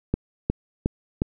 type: click train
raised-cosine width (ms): 3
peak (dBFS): -8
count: 4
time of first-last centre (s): 0.14-1.219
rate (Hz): 2.78
effects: none